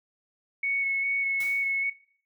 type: tone with vibrato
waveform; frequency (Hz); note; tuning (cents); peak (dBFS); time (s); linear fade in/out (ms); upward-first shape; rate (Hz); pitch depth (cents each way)
sine; 2208; C#7; -7; -25; 0.63-1.9; 5; square; 2.5; 11
type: noise with exponential decay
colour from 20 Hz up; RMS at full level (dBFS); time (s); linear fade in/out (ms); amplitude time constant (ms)
white; -40; 1.4-1.86; 5; 99
effects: noise-tail reverb RT60 0.5 s tail -18 dB re dry